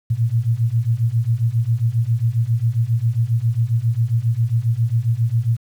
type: beating tone pair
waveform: sine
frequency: 111.7 / 119.1 Hz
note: A2 / A#2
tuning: +27 / +38 cents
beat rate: 7.4 Hz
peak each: -19 / -18 dBFS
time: 0.1-5.57 s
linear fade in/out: 10 ms
effects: 8-bit